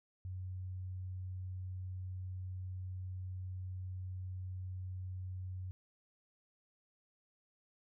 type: tone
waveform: sine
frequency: 92.5 Hz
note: F#2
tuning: in tune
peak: -40 dBFS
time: 0.25-5.71 s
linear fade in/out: 0 ms
effects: none